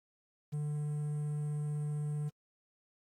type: tone with quantisation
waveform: triangle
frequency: 148.7 Hz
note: D3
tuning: 22 cents sharp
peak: -31 dBFS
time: 0.52-2.3 s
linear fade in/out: 20 ms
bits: 10
effects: AAC 48 kbps